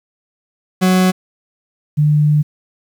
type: tone pair in turn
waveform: 40% pulse / sine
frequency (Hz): 185 / 149.6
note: F#3 / D3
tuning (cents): 0 / +32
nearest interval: major third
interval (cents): 368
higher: first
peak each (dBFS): -9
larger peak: neither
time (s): 0.81-1.12 / 1.97-2.43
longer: second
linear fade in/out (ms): 20
effects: 8-bit